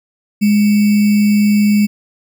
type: tone with sample-and-hold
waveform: sine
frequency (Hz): 207.7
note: G#3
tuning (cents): 0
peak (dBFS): -8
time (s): 0.41-1.87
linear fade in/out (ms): 20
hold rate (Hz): 2450
effects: none